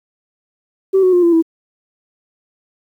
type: tone with pitch steps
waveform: sine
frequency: 384.1 / 369.1 / 354.7 / 340.8 / 327.5 Hz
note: G4 / F#4 / F4 / F4 / E4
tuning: -35 / -4 / +27 / -42 / -11 cents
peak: -7 dBFS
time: 0.93-1.425 s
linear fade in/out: 20 ms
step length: 99 ms
effects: tanh soft clip ceiling -5 dBFS + 8-bit